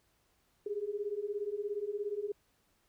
sine beating tone pair, 400.9 / 417.9 Hz, G4 / G#4, +39 / +11 cents, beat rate 17 Hz, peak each -38 / -36 dBFS, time 0.66-2.32 s, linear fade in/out 5 ms, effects pink hiss -73 dBFS RMS until 2.88 s

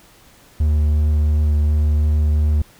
triangle tone with vibrato, 75.3 Hz, D2, 44 cents sharp, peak -11 dBFS, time 0.6-2.62 s, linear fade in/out 5 ms, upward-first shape sine, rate 2.8 Hz, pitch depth 11 cents each way, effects pink hiss -49 dBFS RMS until 2.79 s

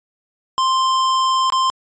square tone with dropouts, 1046.5 Hz, C6, in tune, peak -15 dBFS, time 0.58-1.7 s, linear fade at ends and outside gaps 0 ms, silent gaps 1.501-1.523 s, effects resampled to 16000 Hz

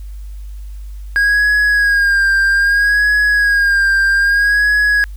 triangle tone with vibrato, 1632 Hz, G#6, 31 cents flat, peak -8 dBFS, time 1.16-5.04 s, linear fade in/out 0 ms, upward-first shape sine, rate 0.62 Hz, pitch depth 48 cents each way, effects added 50 Hz sine -26 dBFS peak until 5.16 s + white hiss -52 dBFS RMS until 5.16 s

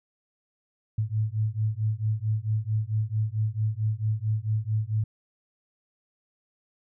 sine beating tone pair, 106.3 / 110.8 Hz, G#2 / A2, +41 / +13 cents, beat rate 4.5 Hz, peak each -27 dBFS, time 0.98-5.04 s, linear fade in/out 5 ms, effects none

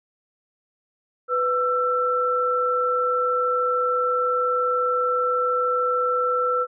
sine tone pair together, 497.5 / 1336.6 Hz, B4 / E6, +13 / +24 cents, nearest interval octave + perfect fourth, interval 1711 cents, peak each -23 / -21 dBFS, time 1.28-6.67 s, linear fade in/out 50 ms, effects none

